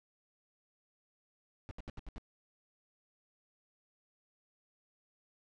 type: noise bursts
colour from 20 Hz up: brown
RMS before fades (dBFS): -43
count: 6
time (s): 1.69-2.181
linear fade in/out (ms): 0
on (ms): 21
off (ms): 73
effects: low-pass 5000 Hz 12 dB/octave